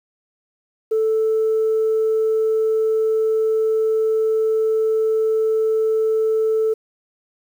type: tone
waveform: sine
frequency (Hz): 440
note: A4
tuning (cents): 0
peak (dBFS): -14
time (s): 0.91-6.74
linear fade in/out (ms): 10
effects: tanh soft clip ceiling -12 dBFS + 8-bit